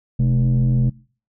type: tone with frequency modulation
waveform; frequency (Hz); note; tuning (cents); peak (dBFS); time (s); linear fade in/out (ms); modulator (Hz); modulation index
sine; 127.8; C3; -40; -12; 0.19-0.9; 10; 86.8; 0.74
effects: noise-tail reverb RT60 0.4 s tail -22 dB re dry + tanh soft clip ceiling -12 dBFS